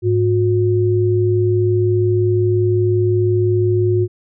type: tone pair together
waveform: sine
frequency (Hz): 105.62 / 360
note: G#2 / F#4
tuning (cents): +30 / -47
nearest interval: octave + major sixth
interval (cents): 2123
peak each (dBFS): -15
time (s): 0.02-4.08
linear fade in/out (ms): 50
effects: none